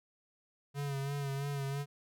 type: tone with vibrato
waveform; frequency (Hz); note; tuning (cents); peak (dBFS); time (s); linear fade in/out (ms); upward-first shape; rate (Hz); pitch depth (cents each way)
square; 139.9; C#3; +16; -35; 0.74-1.86; 50; sine; 3; 40
effects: none